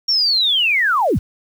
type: linear sweep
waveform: sine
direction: down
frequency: 5588 to 31.55 Hz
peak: -13 dBFS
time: 0.08-1.19 s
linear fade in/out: 10 ms
effects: 7-bit